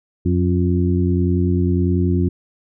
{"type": "harmonic tone with a mistuned harmonic", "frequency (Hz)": 90.2, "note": "F#2", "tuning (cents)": -44, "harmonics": [1, 2, 3, 4], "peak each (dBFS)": [-17, -20, -22, -23], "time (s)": [0.25, 2.29], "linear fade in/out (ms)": 10, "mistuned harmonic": 4, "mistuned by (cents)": -42, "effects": []}